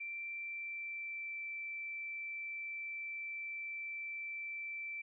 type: tone with pitch glide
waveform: sine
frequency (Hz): 2349 to 2333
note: D7 to D7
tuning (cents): 0 to -12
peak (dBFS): -40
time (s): 0-5.02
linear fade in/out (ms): 10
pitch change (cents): -12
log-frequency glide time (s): 0.31-1.42
effects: none